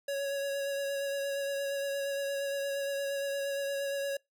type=tone with vibrato; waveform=square; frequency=557 Hz; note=C#5; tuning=8 cents sharp; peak=-32 dBFS; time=0.08-4.17 s; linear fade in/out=5 ms; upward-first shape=sine; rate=8.6 Hz; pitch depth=16 cents each way; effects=noise-tail reverb RT60 0.2 s tail -26 dB re dry